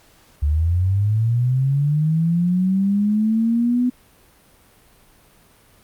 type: linear sweep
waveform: sine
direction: up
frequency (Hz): 70.7 to 250.8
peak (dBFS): -15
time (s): 0.42-3.9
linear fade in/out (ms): 10
effects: pink hiss -53 dBFS RMS until 5.83 s + Opus 48 kbps